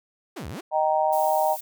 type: exponential two-way sweep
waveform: sawtooth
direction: down then up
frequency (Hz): 440 to 64.1 to 418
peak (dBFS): -29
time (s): 0.36-0.61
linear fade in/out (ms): 10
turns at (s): 0.48
type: chord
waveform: sine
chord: Eb major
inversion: none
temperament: just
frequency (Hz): 622.3 / 777.8 / 933.4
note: Eb5 / G5 / Bb5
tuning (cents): 0 / -14 / +2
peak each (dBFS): -23 / -23 / -25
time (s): 0.71-1.57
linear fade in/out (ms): 50
type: noise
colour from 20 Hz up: violet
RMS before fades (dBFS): -36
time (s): 1.12-1.61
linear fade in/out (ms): 10
effects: none